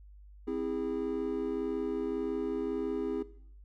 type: chord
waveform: triangle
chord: C augmented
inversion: none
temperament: just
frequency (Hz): 261.6 / 327 / 408.8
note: C4 / E4 / G#4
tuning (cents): 0 / -14 / -27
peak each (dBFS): -34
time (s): 0.47-3.23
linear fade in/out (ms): 10
effects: noise-tail reverb RT60 0.6 s tail -17 dB re dry + added 50 Hz sine -50 dBFS peak until 3.64 s